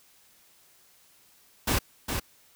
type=noise with echo; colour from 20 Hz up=pink; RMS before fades=-25 dBFS; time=1.67-1.79 s; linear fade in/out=10 ms; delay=410 ms; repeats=1; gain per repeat=-5 dB; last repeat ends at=2.2 s; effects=white hiss -60 dBFS RMS until 2.55 s